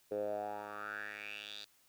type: tone with band-pass filter sweep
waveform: 10% pulse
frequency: 103.83 Hz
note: G#2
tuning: in tune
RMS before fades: -42 dBFS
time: 0.11-1.65 s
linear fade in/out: 10 ms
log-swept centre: 460 to 4200 Hz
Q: 5.6
effects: white hiss -69 dBFS RMS until 1.88 s